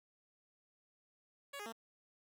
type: tone with pitch steps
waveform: 10% pulse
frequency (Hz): 562 / 412.9 / 226.9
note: C#5 / G#4 / A#3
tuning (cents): +24 / -10 / -47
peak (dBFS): -36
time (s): 1.53-1.725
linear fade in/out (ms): 10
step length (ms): 65
effects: none